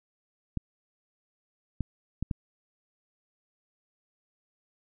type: clicks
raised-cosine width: 5 ms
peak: -17 dBFS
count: 4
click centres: 0.573 / 1.807 / 2.226 / 2.312 s
effects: none